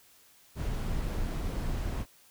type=noise; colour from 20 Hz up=brown; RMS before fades=-32 dBFS; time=0.55-2.06 s; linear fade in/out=50 ms; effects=white hiss -60 dBFS RMS until 2.3 s